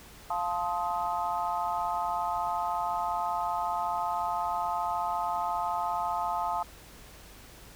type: chord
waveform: sine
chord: F dominant seventh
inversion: none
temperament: just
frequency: 698.5 / 873.1 / 1047.7 / 1257.2 Hz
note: F5 / A5 / C6 / Eb6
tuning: 0 / -14 / +2 / +18 cents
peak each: -33 / -31 / -36 / -35 dBFS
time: 0.3-6.63 s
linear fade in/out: 5 ms
effects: added 50 Hz sine -55 dBFS peak until 7.75 s + pink hiss -51 dBFS RMS until 7.75 s